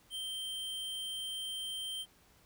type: tone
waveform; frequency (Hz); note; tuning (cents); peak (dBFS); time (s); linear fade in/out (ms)
square; 3136; G7; 0; -38; 0.1-2.06; 50
effects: pink hiss -65 dBFS RMS until 2.45 s